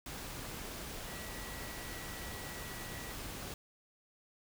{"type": "tone in noise", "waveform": "sine", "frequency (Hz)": 1936, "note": "B6", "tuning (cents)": -35, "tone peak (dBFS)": -51, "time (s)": [1.07, 3.12], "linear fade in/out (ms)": 2, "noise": "pink", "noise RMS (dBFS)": -44, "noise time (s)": [0.06, 3.54], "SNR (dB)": -10, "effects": []}